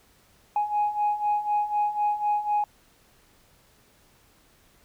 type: beating tone pair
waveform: sine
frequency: 830.6 / 834.6 Hz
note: G#5 / G#5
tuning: 0 / +8 cents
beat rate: 4 Hz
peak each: -27 / -23 dBFS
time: 0.56-2.64 s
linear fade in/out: 2 ms
effects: tanh soft clip ceiling -17 dBFS + pink hiss -60 dBFS RMS until 4.84 s